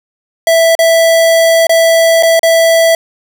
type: tone with dropouts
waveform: square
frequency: 659.3 Hz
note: E5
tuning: in tune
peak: -6 dBFS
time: 0.47-2.95 s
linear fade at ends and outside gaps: 2 ms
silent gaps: 0.752-0.79 / 1.669-1.694 / 2.226-2.232 / 2.394-2.431 s
effects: none